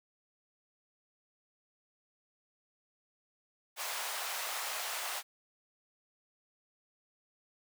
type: high-pass noise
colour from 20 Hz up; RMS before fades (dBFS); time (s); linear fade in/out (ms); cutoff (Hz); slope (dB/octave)
pink; -38; 3.76-5.23; 50; 670; 24
effects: none